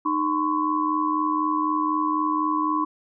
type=tone cluster; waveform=sine; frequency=307 / 1021 / 1105 Hz; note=D#4 / C6 / C#6; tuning=-23 / -43 / -6 cents; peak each=-25 dBFS; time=0.05-2.85 s; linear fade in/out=10 ms; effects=none